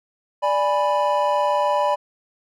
triangle chord, G# diminished, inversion second, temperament equal, 587.3 / 830.6 / 987.8 Hz, D5 / G#5 / B5, 0 / 0 / 0 cents, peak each -19 / -22 / -19 dBFS, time 0.42-1.96 s, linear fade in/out 20 ms, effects none

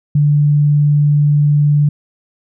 sine tone, 146.83 Hz, D3, in tune, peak -8 dBFS, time 0.15-1.89 s, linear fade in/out 5 ms, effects none

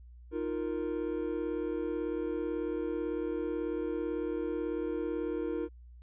triangle chord, Eb suspended second, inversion none, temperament equal, 311.1 / 349.2 / 466.2 Hz, Eb4 / F4 / Bb4, 0 / 0 / 0 cents, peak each -34 dBFS, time 0.31-5.69 s, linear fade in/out 50 ms, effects added 60 Hz sine -49 dBFS peak until 6.02 s + resampled to 8000 Hz

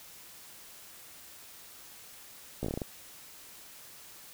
slowing click train, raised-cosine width 2 ms, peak -20 dBFS, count 8, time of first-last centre 2.63-2.818 s, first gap 15 ms, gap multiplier 1.19, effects white hiss -51 dBFS RMS until 4.33 s

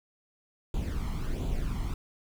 brown noise with flanger, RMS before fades -31 dBFS, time 0.74-1.94 s, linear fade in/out 2 ms, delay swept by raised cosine 0.27 to 0.97 ms, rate 1.4 Hz, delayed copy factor +0.65, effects none

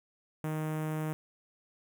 sawtooth tone with notch filter, 155.56 Hz, D#3, in tune, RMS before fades -34 dBFS, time 0.44-1.13 s, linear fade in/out 0 ms, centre 4400 Hz, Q 0.51, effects none

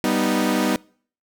sawtooth chord, G augmented, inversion none, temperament equal, 196 / 246.9 / 311.1 Hz, G3 / B3 / D#4, 0 / 0 / 0 cents, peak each -20 / -18 / -19 dBFS, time 0.04-0.76 s, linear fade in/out 0 ms, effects noise-tail reverb RT60 0.5 s tail -25 dB re dry

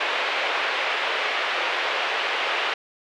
white band-pass noise, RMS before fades -25 dBFS, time 0-2.74 s, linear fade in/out 5 ms, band 430 to 3000 Hz, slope 24 dB/octave, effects none

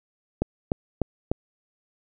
click train, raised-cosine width 2 ms, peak -9 dBFS, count 4, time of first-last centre 0.42-1.316 s, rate 3.35 Hz, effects none

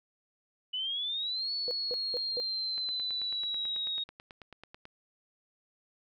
sine exponential two-way sweep, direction up then down, 2960 to 4435 to 3744 Hz, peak -31 dBFS, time 0.73-4.04 s, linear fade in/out 10 ms, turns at 1.53 s
sine tone bursts, 491.1 Hz, B4, 10 cents flat, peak -33 dBFS, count 4, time 1.68-2.4 s, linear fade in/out 0 ms, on 30 ms, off 200 ms
click train, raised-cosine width 0.3 ms, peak -31 dBFS, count 20, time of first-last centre 2.78-4.854 s, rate 9.16 Hz
effects none

